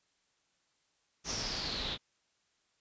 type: noise with low-pass filter sweep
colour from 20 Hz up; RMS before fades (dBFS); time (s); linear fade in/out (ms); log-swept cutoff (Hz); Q
pink; -37; 1.24-1.98; 50; 6000 to 3600; 7.2
effects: white hiss -75 dBFS RMS until 2.8 s + resampled to 16000 Hz